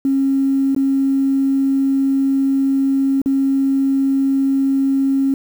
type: tone with dropouts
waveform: triangle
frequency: 271.5 Hz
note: C#4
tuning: 36 cents flat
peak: -9 dBFS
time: 0.05-5.34 s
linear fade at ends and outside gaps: 2 ms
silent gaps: 0.748-0.763 / 3.217-3.259 s
effects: tanh soft clip ceiling -11 dBFS + 7-bit